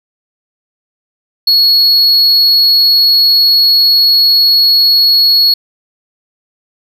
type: tone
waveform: triangle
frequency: 4347 Hz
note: C#8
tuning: 35 cents flat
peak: -4 dBFS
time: 1.47-5.54 s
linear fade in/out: 5 ms
effects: none